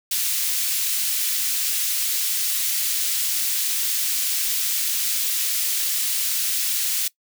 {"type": "high-pass noise", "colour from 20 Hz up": "white", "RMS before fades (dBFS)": -23, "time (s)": [0.11, 7.08], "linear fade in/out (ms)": 5, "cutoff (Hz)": 2700, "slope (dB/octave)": 12, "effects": ["noise-tail reverb RT60 0.1 s tail -21 dB re dry"]}